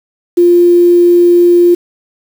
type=tone with quantisation; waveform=sine; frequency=349.2 Hz; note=F4; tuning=in tune; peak=-3 dBFS; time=0.37-1.75 s; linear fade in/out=10 ms; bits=5; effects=none